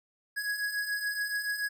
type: beating tone pair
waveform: square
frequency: 1661.2 / 1668.2 Hz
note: G#6 / G#6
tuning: 0 / +7 cents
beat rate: 7 Hz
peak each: -38 / -32 dBFS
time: 0.36-1.69 s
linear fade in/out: 20 ms
effects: none